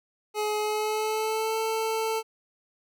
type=tone with pitch glide; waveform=25% pulse; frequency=423.2 to 444 Hz; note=G#4 to A4; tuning=+33 to +16 cents; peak=-22 dBFS; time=0.34-2.23 s; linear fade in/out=50 ms; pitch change=+83 cents; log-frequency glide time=0.59-1.58 s; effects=none